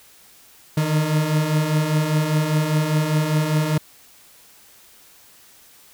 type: beating tone pair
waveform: 40% pulse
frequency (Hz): 150 / 155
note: D3 / D#3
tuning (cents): +37 / -6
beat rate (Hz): 5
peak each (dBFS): -23 / -18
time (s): 0.77-3.78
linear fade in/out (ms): 5
effects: white hiss -50 dBFS RMS until 5.93 s